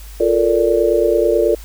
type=chord; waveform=sine; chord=Bb major seventh; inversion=second; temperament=just; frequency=349.6 / 437 / 466.2 / 582.7 Hz; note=F4 / A4 / Bb4 / D5; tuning=+2 / -12 / 0 / -14 cents; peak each=-17 dBFS; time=0.2-1.55 s; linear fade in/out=5 ms; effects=added 51 Hz sine -32 dBFS peak until 1.64 s + white hiss -42 dBFS RMS until 1.64 s